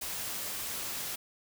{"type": "noise", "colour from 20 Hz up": "white", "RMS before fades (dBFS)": -37, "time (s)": [0.01, 1.16], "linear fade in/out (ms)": 10, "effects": []}